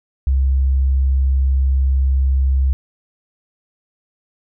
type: tone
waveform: sine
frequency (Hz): 66.7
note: C2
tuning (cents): +34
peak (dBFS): -12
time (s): 0.27-2.73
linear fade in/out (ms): 0
effects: none